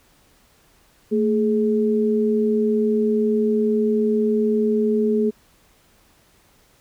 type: tone pair together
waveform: sine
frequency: 223.1 / 421.2 Hz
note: A3 / G#4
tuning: +24 / +24 cents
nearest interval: major seventh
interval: 1100 cents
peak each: -19 dBFS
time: 1.11-5.31 s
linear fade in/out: 20 ms
effects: pink hiss -57 dBFS RMS until 6.8 s